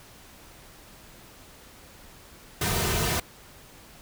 pink noise with comb filter, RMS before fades -26 dBFS, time 2.61-3.2 s, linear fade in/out 5 ms, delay 3.6 ms, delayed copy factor -0.65, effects pink hiss -50 dBFS RMS until 4.01 s

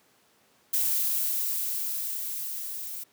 violet noise with level ramp, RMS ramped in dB -25 to -37 dBFS, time 0.73-3.04 s, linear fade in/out 10 ms, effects pink hiss -63 dBFS RMS until 3.12 s + high-pass 200 Hz 12 dB/octave

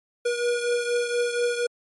square beating tone pair, 480 / 484.2 Hz, B4 / B4, -49 / -34 cents, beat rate 4.2 Hz, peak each -24 / -30 dBFS, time 0.25-1.67 s, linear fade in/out 10 ms, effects MP3 48 kbps

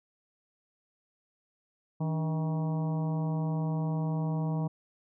harmonic tone with a mistuned harmonic, 159 Hz, D#3, 38 cents sharp, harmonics 1 / 2 / 3 / 4 / 5 / 6 / 7, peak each -28 / -39 / -44 / -43 / -45 / -45 / -51 dBFS, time 2-4.68 s, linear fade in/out 10 ms, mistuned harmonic 2, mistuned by -120 cents, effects none

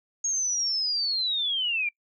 sine linear sweep, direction down, 6600 to 2336 Hz, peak -24 dBFS, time 0.24-1.89 s, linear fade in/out 5 ms, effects noise-tail reverb RT60 0.1 s tail -26 dB re dry

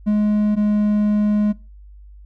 triangle tone pair in turn, 210 / 209.2 Hz, G#3 / G#3, +19 / +13 cents, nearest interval unison, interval 6 cents, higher first, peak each -12 dBFS, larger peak neither, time 0.06-0.56 / 0.56-1.53 s, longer second, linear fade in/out 20 ms, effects noise-tail reverb RT60 0.3 s tail -22 dB re dry + added 50 Hz sine -39 dBFS peak until 2.25 s

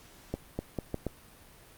accelerating click train, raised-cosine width 2 ms, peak -18 dBFS, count 5, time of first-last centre 0.34-1.067 s, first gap 250 ms, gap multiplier 0.79, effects pink hiss -55 dBFS RMS until 1.77 s + Opus 48 kbps

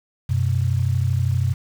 sine tone pair together, 93.22 / 125.9 Hz, F#2 / B2, +13 / +34 cents, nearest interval perfect fourth, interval 521 cents, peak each -20 dBFS, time 0.29-1.54 s, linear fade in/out 10 ms, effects 7-bit

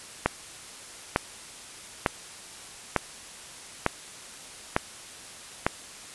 click train, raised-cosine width 0.5 ms, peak -5 dBFS, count 7, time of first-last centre 0.26-5.665 s, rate 1.11 Hz, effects white hiss -44 dBFS RMS until 6.14 s + resampled to 24000 Hz

